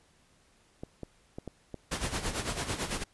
clicks, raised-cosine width 2 ms, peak -25 dBFS, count 5, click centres 0.835 / 1.033 / 1.385 / 1.477 / 1.743 s
pink noise with tremolo, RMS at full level -31 dBFS, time 1.91-3.04 s, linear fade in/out 10 ms, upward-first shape sine, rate 9 Hz, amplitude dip 70%
effects pink hiss -65 dBFS RMS until 3.13 s + resampled to 24000 Hz

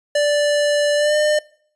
square tone with pitch glide, 586 to 602.8 Hz, D5 to D5, -4 to +45 cents, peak -15 dBFS, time 0.15-1.39 s, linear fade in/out 5 ms, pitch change +49 cents, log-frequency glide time 0.96-1.15 s, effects noise-tail reverb RT60 0.6 s tail -22 dB re dry + resampled to 22050 Hz

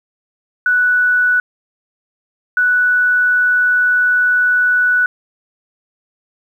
sine tone bursts at uneven times, 1480 Hz, F#6, in tune, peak -10 dBFS, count 2, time 0.66-1.4 / 2.57-5.06 s, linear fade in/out 2 ms, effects 8-bit

